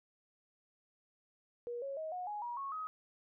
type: tone with pitch steps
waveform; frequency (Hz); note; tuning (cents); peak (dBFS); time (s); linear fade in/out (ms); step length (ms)
sine; 478.9 / 550.1 / 631.9 / 725.9 / 833.8 / 957.8 / 1100.2 / 1263.8; A#4 / C#5 / D#5 / F#5 / G#5 / A#5 / C#6 / D#6; +47 / -13 / +27 / -33 / +7 / +47 / -13 / +27; -38; 1.67-2.87; 0; 150
effects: none

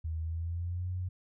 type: tone with pitch glide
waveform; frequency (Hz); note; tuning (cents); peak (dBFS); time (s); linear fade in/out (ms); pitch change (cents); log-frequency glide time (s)
sine; 80.2 to 91.07; E2 to F#2; -47 to -27; -32; 0.04-1.09; 10; +220; 0.21-0.91
effects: none

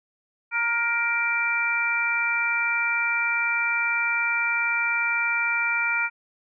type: harmonic tone with a mistuned harmonic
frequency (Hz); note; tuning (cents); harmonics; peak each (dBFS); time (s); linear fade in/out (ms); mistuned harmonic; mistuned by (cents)
470.4; A#4; +16; 2 / 3 / 4 / 5; -32 / -25 / -33 / -24; 0.51-6.1; 50; 2; -23
effects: none

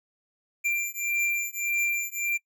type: beating tone pair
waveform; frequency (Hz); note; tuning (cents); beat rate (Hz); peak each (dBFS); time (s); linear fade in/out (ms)
square; 2369 / 2370.7; D7 / D7; +14 / +16; 1.7; -29; 0.64-2.38; 20
effects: noise-tail reverb RT60 0.1 s tail -24 dB re dry

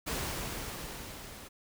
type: noise with level ramp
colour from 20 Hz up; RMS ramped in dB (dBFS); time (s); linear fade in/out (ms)
pink; -34 to -48; 0.06-1.49; 20
effects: none

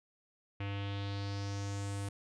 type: tone with low-pass filter sweep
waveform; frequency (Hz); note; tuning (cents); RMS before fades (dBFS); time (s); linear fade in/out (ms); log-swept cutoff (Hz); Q
square; 100; G2; +35; -38; 0.6-2.09; 5; 2600 to 9400; 3.1
effects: none

